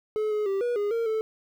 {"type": "tone with pitch steps", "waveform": "triangle", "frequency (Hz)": [429.1, 422.9, 390.9, 483, 411, 461.1, 438.9], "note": ["A4", "G#4", "G4", "B4", "G#4", "A#4", "A4"], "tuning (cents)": [-43, 31, -5, -39, -18, -19, -4], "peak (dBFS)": -22, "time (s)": [0.16, 1.21], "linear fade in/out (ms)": 0, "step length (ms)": 150, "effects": ["10-bit"]}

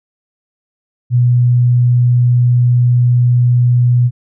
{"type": "tone", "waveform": "sine", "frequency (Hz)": 122.5, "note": "B2", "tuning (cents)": -14, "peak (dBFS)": -7, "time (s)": [1.1, 4.11], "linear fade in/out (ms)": 50, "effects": []}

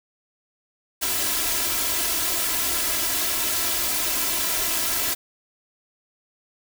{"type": "noise with comb filter", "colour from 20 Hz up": "white", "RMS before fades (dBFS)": -24, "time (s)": [1.01, 5.15], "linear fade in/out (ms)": 20, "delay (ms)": 3, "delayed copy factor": 0.85, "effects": []}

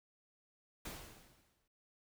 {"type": "noise with exponential decay", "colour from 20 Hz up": "pink", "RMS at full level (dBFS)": -44, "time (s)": [0.85, 1.68], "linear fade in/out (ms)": 5, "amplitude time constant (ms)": 180, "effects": []}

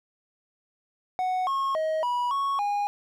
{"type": "tone with pitch steps", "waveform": "triangle", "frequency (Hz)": [740, 1087, 631, 975, 1107, 818], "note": ["F#5", "C#6", "D#5", "B5", "C#6", "G#5"], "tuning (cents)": [0, -34, 24, -23, -3, -26], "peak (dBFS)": -22, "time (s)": [1.19, 2.87], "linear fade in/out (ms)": 0, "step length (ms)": 280, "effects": []}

